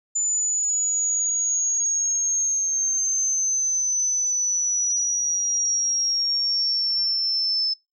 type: exponential sweep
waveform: sine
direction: down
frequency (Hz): 7040 to 5250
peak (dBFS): -20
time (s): 0.15-7.74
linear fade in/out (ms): 10
effects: noise-tail reverb RT60 0.2 s tail -25 dB re dry